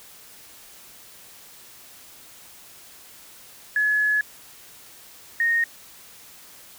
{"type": "tone pair in turn", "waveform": "sine", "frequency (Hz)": [1700, 1854.2], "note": ["G#6", "A#6"], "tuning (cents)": [40, -10], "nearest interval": "major second", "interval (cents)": 150, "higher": "second", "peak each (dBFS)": -18, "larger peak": "neither", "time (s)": [[3.76, 4.21], [5.4, 5.64]], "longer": "first", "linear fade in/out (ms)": 2, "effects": ["white hiss -47 dBFS RMS until 6.78 s"]}